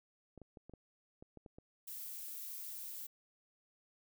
clicks, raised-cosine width 2 ms, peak -39 dBFS, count 9, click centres 0.377 / 0.417 / 0.572 / 0.696 / 0.737 / 1.225 / 1.373 / 1.462 / 1.585 s
violet noise, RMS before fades -46 dBFS, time 1.87-3.07 s, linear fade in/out 10 ms
effects none

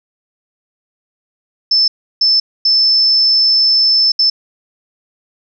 sine tone bursts at uneven times, 5274 Hz, E8, in tune, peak -8 dBFS, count 4, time 1.71-1.88 / 2.21-2.4 / 2.65-4.12 / 4.19-4.3 s, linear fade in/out 5 ms, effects none

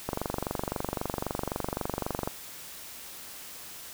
click train, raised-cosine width 1 ms, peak -15 dBFS, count 53, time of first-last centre 0.09-2.275 s, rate 23.8 Hz, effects white hiss -44 dBFS RMS until 3.93 s

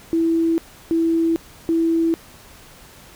sine tone bursts, 329.6 Hz, E4, in tune, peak -15 dBFS, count 3, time 0.13-2.14 s, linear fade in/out 0 ms, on 450 ms, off 330 ms, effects pink hiss -45 dBFS RMS until 3.15 s

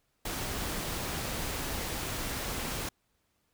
pink noise, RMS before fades -35 dBFS, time 0.25-2.89 s, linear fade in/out 5 ms, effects pink hiss -75 dBFS RMS until 3.53 s

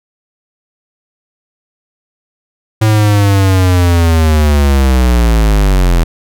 square linear sweep, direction down, 110 to 41 Hz, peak -7 dBFS, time 2.81-6.04 s, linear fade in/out 10 ms, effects none

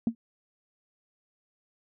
sine tone with exponential decay, 230 Hz, A#3, 23 cents flat, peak -17 dBFS, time 0.07-0.15 s, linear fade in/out 2 ms, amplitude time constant 16 ms, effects tanh soft clip ceiling -17 dBFS

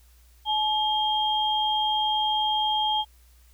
sine tone pair together, 856 / 3215 Hz, A5 / G7, -48 / +43 cents, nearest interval octave + major seventh, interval 2291 cents, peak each -24 / -25 dBFS, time 0.45-3.05 s, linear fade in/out 50 ms, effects added 60 Hz sine -53 dBFS peak until 3.53 s + white hiss -62 dBFS RMS until 3.53 s

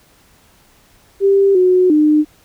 sine tone with pitch steps, 394.1 / 366.3 / 303.1 Hz, G4 / F#4 / D#4, +9 / -17 / -45 cents, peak -8 dBFS, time 1.2-2.25 s, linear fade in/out 50 ms, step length 350 ms, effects pink hiss -51 dBFS RMS until 2.44 s

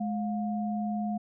sine tone pair together, 211.1 / 710 Hz, G#3 / F5, +29 / +28 cents, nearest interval octave + major sixth, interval 2099 cents, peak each -29 / -35 dBFS, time 0-1.18 s, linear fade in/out 10 ms, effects none

